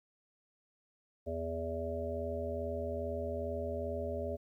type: harmonic tone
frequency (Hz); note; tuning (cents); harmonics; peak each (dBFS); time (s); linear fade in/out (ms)
82.41; E2; 0; 1 / 3 / 5 / 7 / 8; -40 / -44 / -41 / -39 / -43; 1.26-4.37; 20
effects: 12-bit